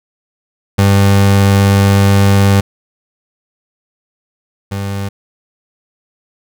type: tone pair in turn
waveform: 30% pulse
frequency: 99.1 / 99.1 Hz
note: G2 / G2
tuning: +19 / +19 cents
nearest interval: unison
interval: 0 cents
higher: neither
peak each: -4 / -15 dBFS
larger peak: first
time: 0.78-2.61 / 4.71-5.09 s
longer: first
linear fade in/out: 10 ms
effects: none